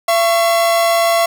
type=tone pair together; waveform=45% pulse; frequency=676.7 / 1108.7 Hz; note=E5 / C#6; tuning=+45 / 0 cents; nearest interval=major sixth; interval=855 cents; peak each=-12 / -19 dBFS; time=0.08-1.26 s; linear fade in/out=5 ms; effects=none